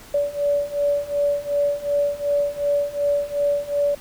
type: beating tone pair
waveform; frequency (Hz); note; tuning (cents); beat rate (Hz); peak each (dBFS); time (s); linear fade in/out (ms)
sine; 574 / 576.7; D5 / D5; -40 / -32; 2.7; -23 / -21; 0.14-3.95; 5
effects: pink hiss -44 dBFS RMS until 4 s